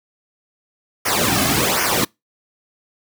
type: noise with flanger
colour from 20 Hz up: pink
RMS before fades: -18 dBFS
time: 1.05-2.05 s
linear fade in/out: 10 ms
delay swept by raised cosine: 0.25 to 2.15 ms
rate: 1.3 Hz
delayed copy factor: -0.85
effects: noise-tail reverb RT60 0.2 s tail -26 dB re dry + high-pass 60 Hz 12 dB/octave